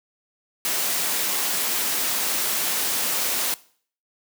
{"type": "noise", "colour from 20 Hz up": "white", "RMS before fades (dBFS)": -24, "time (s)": [0.65, 3.54], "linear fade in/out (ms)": 0, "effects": ["noise-tail reverb RT60 0.5 s tail -20 dB re dry", "high-pass 200 Hz 12 dB/octave"]}